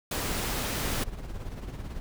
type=noise; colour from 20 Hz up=pink; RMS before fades=-31 dBFS; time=0.11-1.04 s; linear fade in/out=5 ms
type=noise with tremolo; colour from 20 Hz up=brown; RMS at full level=-34 dBFS; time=0.79-2 s; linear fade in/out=0 ms; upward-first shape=sine; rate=18 Hz; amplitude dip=55%
effects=none